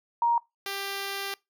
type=tone pair in turn; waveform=sine / 5% pulse; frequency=940 / 395.2 Hz; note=A#5 / G4; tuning=+14 / +14 cents; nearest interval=octave + minor third; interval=1500 cents; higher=first; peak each=-20 dBFS; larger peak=neither; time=0.22-0.38 / 0.66-1.34 s; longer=second; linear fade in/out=2 ms; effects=noise-tail reverb RT60 0.2 s tail -23 dB re dry